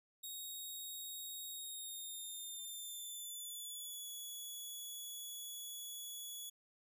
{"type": "tone with pitch glide", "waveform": "10% pulse", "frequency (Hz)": [3764, 3392], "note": ["A#7", "G#7"], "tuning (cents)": [16, 36], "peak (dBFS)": -38, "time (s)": [0.23, 6.5], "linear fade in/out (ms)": 10, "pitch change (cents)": -180, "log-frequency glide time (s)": [1.52, 4.09], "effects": []}